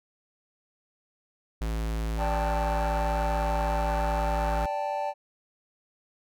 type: tone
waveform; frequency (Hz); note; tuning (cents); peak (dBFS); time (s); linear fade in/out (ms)
square; 55; A1; 0; -28; 1.61-4.66; 5
type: chord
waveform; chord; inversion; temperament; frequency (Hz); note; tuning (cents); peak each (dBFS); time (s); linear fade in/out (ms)
triangle; D suspended fourth; none; equal with one note detuned; 584.6 / 784 / 880; D5 / G5 / A5; -8 / 0 / 0; -30; 2.17-5.14; 50
type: band-pass noise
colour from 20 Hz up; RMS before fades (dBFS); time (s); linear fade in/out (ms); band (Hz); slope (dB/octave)
white; -41; 2.19-4.66; 20; 940 to 1600; 48
effects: none